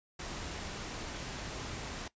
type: noise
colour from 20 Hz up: pink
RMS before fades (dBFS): -41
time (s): 0.19-2.08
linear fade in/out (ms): 5
effects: noise-tail reverb RT60 0.1 s tail -18 dB re dry + resampled to 16000 Hz